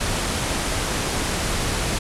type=low-pass noise; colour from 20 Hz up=pink; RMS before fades=-24 dBFS; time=0-1.99 s; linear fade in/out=10 ms; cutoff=11000 Hz; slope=48 dB/octave; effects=none